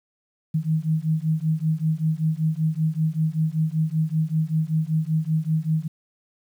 sine beating tone pair, 155.56 / 160.76 Hz, D#3 / E3, 0 / -43 cents, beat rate 5.2 Hz, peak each -23 dBFS, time 0.54-5.88 s, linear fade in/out 10 ms, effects 9-bit

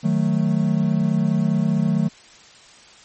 triangle chord, D# diminished, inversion none, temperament equal, 155.56 / 185 / 220 Hz, D#3 / F#3 / A3, 0 / 0 / 0 cents, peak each -19 dBFS, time 0.03-2.09 s, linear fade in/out 20 ms, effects white hiss -47 dBFS RMS until 3.04 s + MP3 32 kbps

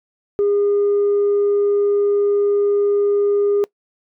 sine tone, 407 Hz, G#4, 35 cents flat, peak -12 dBFS, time 0.39-3.64 s, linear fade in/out 0 ms, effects noise-tail reverb RT60 0.1 s tail -24 dB re dry + tanh soft clip ceiling -11 dBFS

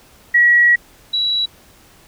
sine tone pair in turn, 1919 / 3912 Hz, A#6 / B7, +50 / -17 cents, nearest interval octave, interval 1233 cents, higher second, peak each -8 / -15 dBFS, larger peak first, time 0.34-0.76 / 1.13-1.46 s, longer first, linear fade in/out 10 ms, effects pink hiss -48 dBFS RMS until 2.07 s

